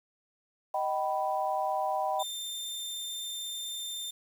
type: chord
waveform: sine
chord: Eb augmented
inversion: none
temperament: equal with one note detuned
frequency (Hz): 622.3 / 771.4 / 987.8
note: Eb5 / G5 / B5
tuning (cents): 0 / -28 / 0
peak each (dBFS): -33 / -30 / -34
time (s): 0.74-2.23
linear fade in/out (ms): 5
type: tone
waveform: sawtooth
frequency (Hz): 3591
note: A7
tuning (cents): +35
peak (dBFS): -32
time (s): 2.19-4.11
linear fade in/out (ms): 10
effects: 9-bit